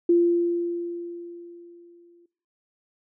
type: tone with exponential decay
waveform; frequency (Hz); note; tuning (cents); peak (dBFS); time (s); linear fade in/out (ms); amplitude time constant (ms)
sine; 344.7; F4; -23; -14; 0.09-2.26; 5; 470
effects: noise-tail reverb RT60 0.6 s tail -21 dB re dry